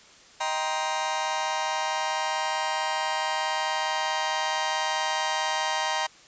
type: chord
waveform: sawtooth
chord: C minor seventh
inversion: first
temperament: just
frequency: 627.9 / 784.9 / 941.9 / 1046.5 Hz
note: Eb5 / G5 / Bb5 / C6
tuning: +16 / +2 / +18 / 0 cents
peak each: -30 / -27 / -25 / -30 dBFS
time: 0.4-6.07 s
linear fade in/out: 10 ms
effects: white hiss -52 dBFS RMS until 6.27 s + resampled to 16000 Hz